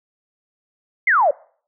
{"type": "exponential sweep", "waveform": "sine", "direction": "down", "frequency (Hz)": [2200, 535], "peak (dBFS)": -12, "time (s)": [1.07, 1.31], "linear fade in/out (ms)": 5, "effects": ["noise-tail reverb RT60 0.5 s tail -23 dB re dry"]}